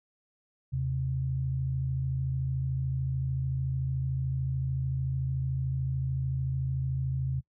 sine tone pair together, 77.78 / 131.34 Hz, D#2 / C3, 0 / +7 cents, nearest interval major sixth, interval 907 cents, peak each -35 / -28 dBFS, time 0.72-7.41 s, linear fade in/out 20 ms, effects noise-tail reverb RT60 0.1 s tail -23 dB re dry

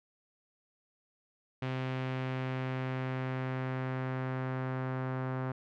sawtooth tone with low-pass filter sweep, 130 Hz, C3, 11 cents flat, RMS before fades -35 dBFS, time 1.62-5.52 s, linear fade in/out 5 ms, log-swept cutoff 2800 to 1400 Hz, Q 1.4, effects none

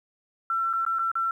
sine tone with dropouts, 1347 Hz, E6, 37 cents sharp, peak -23 dBFS, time 0.5-1.31 s, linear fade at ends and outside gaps 2 ms, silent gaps 0.73-0.735 / 0.851-0.864 / 0.987-0.992 / 1.116-1.154 s, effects 10-bit

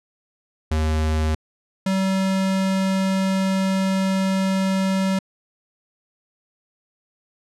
square tone pair in turn, 78.1 / 191.31 Hz, D#2 / G3, +7 / -42 cents, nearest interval octave + major third, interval 1551 cents, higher second, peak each -19 dBFS, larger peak neither, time 0.71-1.35 / 1.86-5.19 s, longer second, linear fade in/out 5 ms, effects low-pass 9000 Hz 12 dB/octave

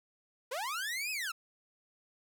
sawtooth linear two-way sweep, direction up then down, 457.6 to 2595 to 1266 Hz, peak -31 dBFS, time 0.51-1.32 s, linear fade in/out 10 ms, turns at 1.11 s, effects none

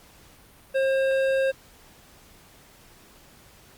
triangle tone with hard clipping, 535 Hz, C5, 38 cents sharp, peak -22 dBFS, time 0.74-1.52 s, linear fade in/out 20 ms, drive 15 dB, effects pink hiss -53 dBFS RMS until 3.77 s + Opus 48 kbps

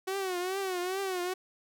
sawtooth tone with vibrato, 373.1 Hz, F#4, 14 cents sharp, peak -27 dBFS, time 0.07-1.34 s, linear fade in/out 10 ms, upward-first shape triangle, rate 2.4 Hz, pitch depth 110 cents each way, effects none

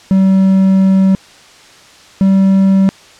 triangle tone pair in turn, 191.4 / 193.07 Hz, G3 / G3, -41 / -26 cents, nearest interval unison, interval 15 cents, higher second, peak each -4 dBFS, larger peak neither, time 0.11-1.15 / 2.21-2.89 s, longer first, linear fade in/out 0 ms, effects white hiss -40 dBFS RMS until 3.19 s + low-pass 6000 Hz 12 dB/octave

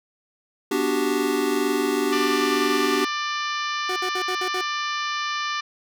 square chord, G major seventh, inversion first, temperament equal, 246.9 / 293.7 / 370 / 392 Hz, B3 / D4 / F#4 / G4, 0 / 0 / 0 / 0 cents, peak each -30 / -26 / -28 / -25 dBFS, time 0.71-3.05 s, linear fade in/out 5 ms
harmonic tone, 593 Hz, D5, 17 cents sharp, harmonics 2 / 3 / 4 / 5 / 6 / 7 / 8 / 9 / 10, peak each -27 / -31 / -33 / -35 / -37 / -38 / -39 / -40 / -41 dBFS, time 2.12-5.61 s, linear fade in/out 10 ms
30% pulse tone bursts, 368.7 Hz, F#4, 6 cents flat, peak -24 dBFS, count 6, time 3.89-4.612 s, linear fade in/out 5 ms, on 72 ms, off 58 ms
effects none

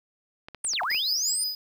clicks, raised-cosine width 0.3 ms, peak -24 dBFS, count 7, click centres 0.485 / 0.547 / 0.648 / 0.735 / 0.834 / 0.914 / 0.946 s
sine linear two-way sweep, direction down then up, 9390 to 653 to 9390 Hz, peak -25 dBFS, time 0.64-1.44 s, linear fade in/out 5 ms, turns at 0.82 s
square tone with tremolo, 4975 Hz, D#8, 1 cent flat, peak -26 dBFS, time 0.9-1.55 s, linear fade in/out 2 ms, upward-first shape triangle, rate 5.8 Hz, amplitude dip 65%
effects 9-bit

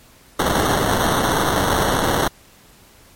white noise with sample-and-hold, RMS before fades -18 dBFS, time 0.39-2.28 s, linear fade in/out 5 ms, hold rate 2450 Hz, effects pink hiss -49 dBFS RMS until 3.15 s + MP3 64 kbps

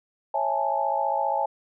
sine chord, A major seventh, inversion first, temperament just, 550 / 660 / 825 / 880 Hz, C#5 / E5 / G#5 / A5, -14 / +2 / -12 / 0 cents, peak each -30 / -30 / -26 / -27 dBFS, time 0.34-1.46 s, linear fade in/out 5 ms, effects none

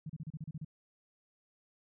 sine tone bursts, 155.56 Hz, D#3, in tune, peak -38 dBFS, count 9, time 0.06-0.648 s, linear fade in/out 5 ms, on 36 ms, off 33 ms, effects none

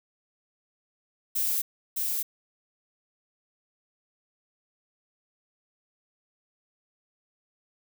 violet noise with echo, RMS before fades -27 dBFS, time 1.35-1.62 s, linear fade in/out 10 ms, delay 610 ms, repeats 1, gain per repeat -2 dB, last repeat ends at 2.23 s, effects none

